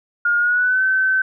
sine tone with pitch glide, 1422 to 1532.9 Hz, F6 to G6, +31 to -39 cents, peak -14 dBFS, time 0.25-1.22 s, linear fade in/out 5 ms, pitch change +130 cents, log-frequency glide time 0.38-0.83 s, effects none

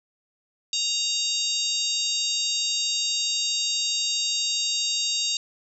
harmonic tone, 932.3 Hz, A#5, in tune, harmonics 3 / 4 / 5 / 6 / 7 / 8, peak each -32 / -27 / -29 / -35 / -33 / -31 dBFS, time 0.73-5.37 s, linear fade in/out 2 ms, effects none

